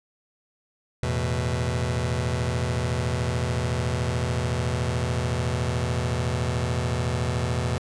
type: chord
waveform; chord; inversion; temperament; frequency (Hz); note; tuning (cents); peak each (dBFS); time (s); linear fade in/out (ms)
sawtooth; E suspended fourth; none; just; 82.41 / 109.88 / 123.61; E2 / A2 / B2; 0 / -2 / +2; -24 / -26 / -22; 1.03-7.78; 0
effects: resampled to 22050 Hz